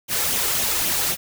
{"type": "noise with flanger", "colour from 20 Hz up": "white", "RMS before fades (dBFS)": -22, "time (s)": [0.08, 1.17], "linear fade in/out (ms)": 50, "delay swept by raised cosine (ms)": [0.3, 2.4], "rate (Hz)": 3.8, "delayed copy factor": 0.5, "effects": []}